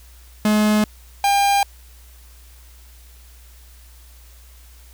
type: tone pair in turn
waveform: 45% pulse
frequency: 212.3 / 801.5 Hz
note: G#3 / G5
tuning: +38 / +38 cents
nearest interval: octave + major seventh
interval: 2300 cents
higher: second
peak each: -14 dBFS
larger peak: neither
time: 0.45-0.84 / 1.24-1.63 s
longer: neither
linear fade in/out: 2 ms
effects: added 60 Hz sine -43 dBFS peak until 4.93 s + white hiss -51 dBFS RMS until 4.93 s